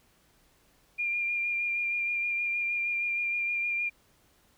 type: tone with vibrato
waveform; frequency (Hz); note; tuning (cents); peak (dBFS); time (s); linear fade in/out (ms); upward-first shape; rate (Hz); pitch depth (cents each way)
sine; 2400; D7; +37; -27; 0.98-3.9; 20; sine; 6.4; 19
effects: pink hiss -65 dBFS RMS until 4.57 s